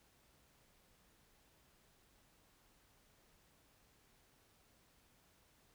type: silence
effects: pink hiss -71 dBFS RMS until 5.74 s